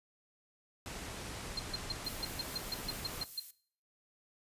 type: low-pass noise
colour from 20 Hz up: pink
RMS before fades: -44 dBFS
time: 0.86-3.24 s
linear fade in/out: 0 ms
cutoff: 11000 Hz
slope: 24 dB/octave
type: tone bursts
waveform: sine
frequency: 4186 Hz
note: C8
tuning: in tune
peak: -33 dBFS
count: 12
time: 1.57-3.398 s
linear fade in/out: 5 ms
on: 24 ms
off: 140 ms
type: noise with tremolo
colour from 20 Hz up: violet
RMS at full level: -45 dBFS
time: 2.04-3.51 s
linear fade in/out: 5 ms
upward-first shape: triangle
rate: 4.7 Hz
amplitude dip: 30%
effects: noise-tail reverb RT60 0.5 s tail -17 dB re dry + resampled to 32000 Hz